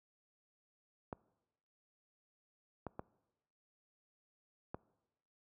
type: clicks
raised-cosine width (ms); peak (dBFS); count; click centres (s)
1; -27; 4; 1.128 / 2.867 / 2.994 / 4.745
effects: noise-tail reverb RT60 1.0 s tail -22 dB re dry + high-pass 60 Hz 12 dB/octave